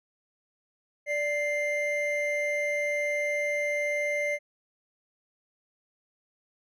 triangle tone pair together, 587.3 / 2093 Hz, D5 / C7, 0 / 0 cents, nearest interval octave + minor seventh, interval 2200 cents, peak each -27 dBFS, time 1.06-4.39 s, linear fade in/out 50 ms, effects none

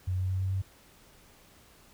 sine tone with pitch steps, 92 / 92.91 / 93.82 / 94.75 / 95.69 Hz, F#2 / F#2 / F#2 / F#2 / G2, -9 / +8 / +25 / +42 / -41 cents, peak -27 dBFS, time 0.07-0.62 s, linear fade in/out 10 ms, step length 110 ms, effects pink hiss -58 dBFS RMS until 1.93 s

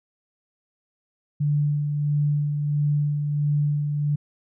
sine tone with tremolo, 146.83 Hz, D3, in tune, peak -18 dBFS, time 1.4-4.16 s, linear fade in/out 10 ms, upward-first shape sine, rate 1.5 Hz, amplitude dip 40%, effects none

